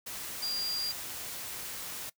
sine tone in noise, 4783 Hz, D8, 31 cents sharp, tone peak -31 dBFS, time 0.42-0.92 s, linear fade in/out 10 ms, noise white, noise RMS -40 dBFS, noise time 0.06-2.1 s, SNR +6 dB, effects noise-tail reverb RT60 0.1 s tail -21 dB re dry

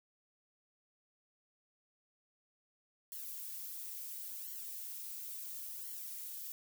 violet noise with flanger, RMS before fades -45 dBFS, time 3.12-6.52 s, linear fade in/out 0 ms, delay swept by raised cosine 0.8 to 4.9 ms, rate 0.72 Hz, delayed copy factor -0.95, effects none

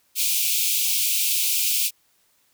white high-pass noise, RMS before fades -22 dBFS, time 0.15-1.91 s, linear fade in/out 50 ms, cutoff 2300 Hz, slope 96 dB/octave, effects white hiss -64 dBFS RMS until 2.53 s

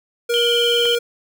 square tone, 473.7 Hz, A#4, 28 cents sharp, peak -18 dBFS, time 0.29-0.99 s, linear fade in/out 10 ms
sine tone with vibrato, 3104 Hz, G7, 18 cents flat, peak -17 dBFS, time 0.34-0.95 s, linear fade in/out 0 ms, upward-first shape sine, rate 20 Hz, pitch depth 62 cents each way
click, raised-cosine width 0.3 ms, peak -15 dBFS, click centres 0.855 s
effects none

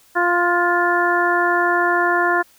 harmonic tone with a mistuned harmonic, 349.2 Hz, F4, in tune, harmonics 1 / 2 / 3 / 4 / 5, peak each -21 / -21 / -21 / -21 / -21 dBFS, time 0.15-2.43 s, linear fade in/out 20 ms, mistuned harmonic 4, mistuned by +20 cents, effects white hiss -53 dBFS RMS until 2.58 s

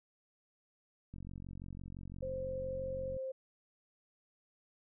click train, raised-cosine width 5 ms, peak -35 dBFS, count 94, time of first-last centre 1.14-3.166 s, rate 45.9 Hz
sine tone with pitch glide, 523.3 to 526.6 Hz, C5 to C5, 0 to +11 cents, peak -37 dBFS, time 2.22-3.32 s, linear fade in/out 10 ms, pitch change +11 cents, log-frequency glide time 2.67-2.77 s
effects none

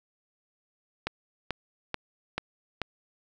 click train, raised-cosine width 0.3 ms, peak -13 dBFS, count 5, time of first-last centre 1.07-2.817 s, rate 2.29 Hz, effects none

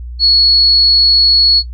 sine tone, 4367 Hz, C#8, 27 cents flat, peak -6 dBFS, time 0.19-1.63 s, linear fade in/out 50 ms, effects noise-tail reverb RT60 0.1 s tail -17 dB re dry + added 60 Hz sine -23 dBFS peak until 1.73 s

